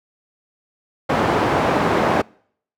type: band-pass noise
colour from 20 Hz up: white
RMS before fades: -18 dBFS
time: 1.09-2.22 s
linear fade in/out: 10 ms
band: 100 to 920 Hz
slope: 12 dB/octave
effects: noise-tail reverb RT60 0.6 s tail -26 dB re dry